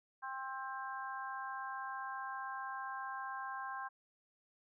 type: harmonic tone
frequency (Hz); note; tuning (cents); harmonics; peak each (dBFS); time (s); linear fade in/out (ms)
264.7; C4; +20; 3 / 4 / 5 / 6; -46 / -43 / -52 / -46; 0.22-3.89; 20
effects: none